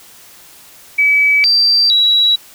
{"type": "tone with pitch steps", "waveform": "sine", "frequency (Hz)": [2288, 4692, 3895], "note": ["D7", "D8", "B7"], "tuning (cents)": [-46, -2, -25], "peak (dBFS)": -8, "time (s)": [0.98, 2.36], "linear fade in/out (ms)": 10, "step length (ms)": 460, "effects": ["white hiss -41 dBFS RMS until 2.54 s"]}